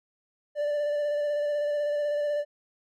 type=tone with vibrato; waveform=triangle; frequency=587.3 Hz; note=D5; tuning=in tune; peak=-23 dBFS; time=0.55-2.45 s; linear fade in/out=50 ms; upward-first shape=square; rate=16 Hz; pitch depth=15 cents each way; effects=none